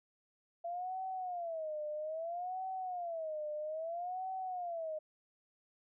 sine tone with vibrato, 675 Hz, E5, 41 cents sharp, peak -37 dBFS, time 0.64-4.99 s, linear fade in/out 10 ms, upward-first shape sine, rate 0.61 Hz, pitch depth 200 cents each way, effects none

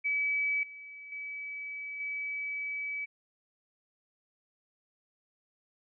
sine tone with level steps, 2289 Hz, D7, 45 cents flat, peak -27 / -44 / -37 / -33 dBFS, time 0.04-3.06 s, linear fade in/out 20 ms, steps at 0.63 / 1.12 / 2 s, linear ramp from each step 2 ms, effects none

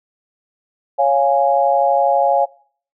sine chord, Db major, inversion none, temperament equal, 554.4 / 698.5 / 830.6 Hz, Db5 / F5 / Ab5, 0 / 0 / 0 cents, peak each -16 dBFS, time 0.98-2.46 s, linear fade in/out 20 ms, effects noise-tail reverb RT60 0.5 s tail -22 dB re dry

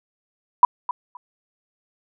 sine tone with echo, 987.8 Hz, B5, in tune, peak -6 dBFS, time 0.63-0.65 s, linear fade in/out 2 ms, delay 260 ms, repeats 2, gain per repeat -15 dB, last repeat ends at 1.17 s, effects none

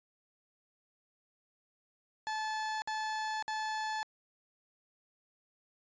30% pulse tone bursts, 867 Hz, A5, 26 cents flat, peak -31 dBFS, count 3, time 2.27-4.03 s, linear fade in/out 0 ms, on 550 ms, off 55 ms, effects resampled to 16000 Hz

